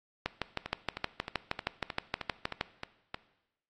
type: two click trains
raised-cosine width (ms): 0.3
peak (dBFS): -20 / -14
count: 9 / 16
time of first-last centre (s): 0.66-3.144 / 0.26-2.611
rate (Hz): 3.22 / 6.38
effects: noise-tail reverb RT60 0.9 s tail -17 dB re dry + AAC 32 kbps